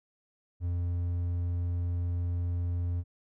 triangle tone, 87.31 Hz, F2, in tune, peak -26 dBFS, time 0.6-3.04 s, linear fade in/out 50 ms, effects none

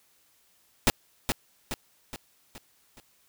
pink noise with echo, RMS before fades -20 dBFS, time 0.87-0.9 s, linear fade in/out 0 ms, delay 420 ms, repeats 5, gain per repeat -6 dB, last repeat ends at 3 s, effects white hiss -65 dBFS RMS until 3.28 s

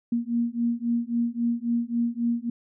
sine beating tone pair, 233.8 / 237.5 Hz, A#3 / A#3, +5 / +33 cents, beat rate 3.7 Hz, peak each -26 dBFS, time 0.12-2.5 s, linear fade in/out 5 ms, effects none

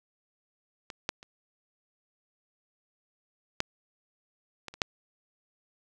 clicks, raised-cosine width 0.2 ms, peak -22 / -11 / -30 / -9 / -21 / -28 / -7 dBFS, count 7, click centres 0.902 / 1.091 / 1.229 / 3.604 / 4.683 / 4.74 / 4.818 s, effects none

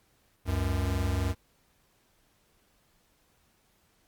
square tone pair together, 69.3 / 92.56 Hz, C#2 / F#2, 0 / +1 cents, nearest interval perfect fourth, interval 501 cents, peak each -31 / -29 dBFS, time 0.45-1.35 s, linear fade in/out 50 ms, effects pink hiss -68 dBFS RMS until 4.07 s + Opus 48 kbps

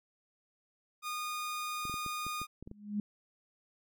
sawtooth tone, 1226 Hz, D#6, 26 cents flat, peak -32 dBFS, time 1.02-2.47 s, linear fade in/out 50 ms
clicks, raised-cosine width 3 ms, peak -32 dBFS, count 9, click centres 1.853 / 1.897 / 1.941 / 2.063 / 2.266 / 2.416 / 2.626 / 2.675 / 2.714 s
sine tone with exponential growth, 207.2 Hz, G#3, 4 cents flat, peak -28 dBFS, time 2.66-3 s, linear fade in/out 2 ms, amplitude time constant 73 ms
effects none

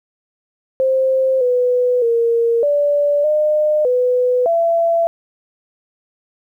sine tone with pitch steps, 526 / 495.8 / 465 / 580 / 607 / 498.4 / 672 Hz, C5 / B4 / A#4 / D5 / D#5 / B4 / E5, +9 / +7 / -4 / -22 / -43 / +16 / +33 cents, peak -12 dBFS, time 0.8-5.07 s, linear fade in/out 0 ms, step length 610 ms, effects 9-bit

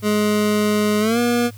25% pulse tone with pitch glide, 210 to 239.8 Hz, G#3 to A#3, +19 to +49 cents, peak -12 dBFS, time 0.02-1.51 s, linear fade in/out 50 ms, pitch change +230 cents, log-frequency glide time 1-1.19 s, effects added 105 Hz sine -36 dBFS peak until 1.57 s + white hiss -49 dBFS RMS until 1.57 s

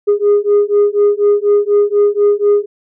sine beating tone pair, 408.9 / 413 Hz, G#4 / G#4, -27 / -10 cents, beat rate 4.1 Hz, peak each -10 dBFS, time 0.07-2.66 s, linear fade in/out 20 ms, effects tanh soft clip ceiling -5 dBFS

